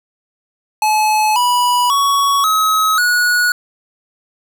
square tone with pitch steps, 858 / 979.9 / 1119.1 / 1278.1 / 1459.7 Hz, A5 / B5 / C#6 / D#6 / F#6, -44 / -14 / +16 / +46 / -24 cents, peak -12 dBFS, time 0.82-3.52 s, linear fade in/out 2 ms, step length 540 ms, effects none

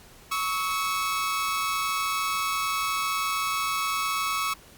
sawtooth tone pair together, 1114 / 1294.9 Hz, C#6 / E6, +8 / -31 cents, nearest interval minor third, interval 261 cents, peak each -24 / -25 dBFS, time 0.31-4.54 s, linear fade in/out 10 ms, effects pink hiss -51 dBFS RMS until 4.77 s + Opus 48 kbps

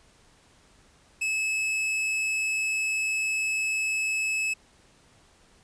45% pulse tone, 2594 Hz, E7, 28 cents flat, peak -25 dBFS, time 1.21-4.54 s, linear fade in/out 10 ms, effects pink hiss -59 dBFS RMS until 5.63 s + resampled to 22050 Hz

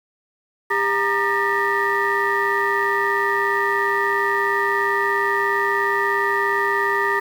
sine tone cluster, 400.2 / 933 / 1206 / 1798 / 1915 Hz, G4 / A#5 / D6 / A6 / A#6, +36 / +1 / +46 / +37 / +46 cents, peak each -23 dBFS, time 0.7-7.2 s, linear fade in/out 10 ms, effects tanh soft clip ceiling -10 dBFS + 7-bit

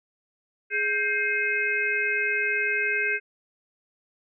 sine tone cluster, 417.5 / 1573 / 2122 / 2545 Hz, G#4 / G6 / C7 / D#7, +9 / +6 / +24 / +39 cents, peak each -33 / -26 / -28 / -28 dBFS, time 0.7-3.2 s, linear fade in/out 50 ms, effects none

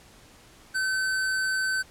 square tone, 1531 Hz, G6, 41 cents flat, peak -25 dBFS, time 0.74-1.83 s, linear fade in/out 20 ms, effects pink hiss -53 dBFS RMS until 1.9 s + low-pass 11000 Hz 12 dB/octave

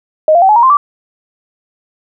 sine tone with pitch steps, 622.3 / 690.5 / 766.1 / 850.1 / 943.2 / 1046.6 / 1161.3 Hz, D#5 / F5 / G5 / G#5 / A#5 / C6 / D6, 0 / -20 / -40 / +40 / +20 / 0 / -20 cents, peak -4 dBFS, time 0.28-0.77 s, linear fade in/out 2 ms, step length 70 ms, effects none

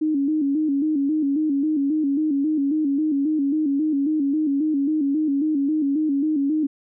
sine tone with vibrato, 293.7 Hz, D4, in tune, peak -18 dBFS, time 0.01-6.67 s, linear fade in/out 10 ms, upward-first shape square, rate 3.7 Hz, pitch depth 93 cents each way, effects none

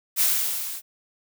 blue noise with level ramp, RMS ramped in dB -18 to -35 dBFS, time 0.16-0.82 s, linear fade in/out 50 ms, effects none

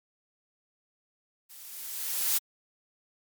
blue noise with level ramp, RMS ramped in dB -49 to -24 dBFS, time 1.49-2.39 s, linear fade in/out 20 ms, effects MP3 96 kbps

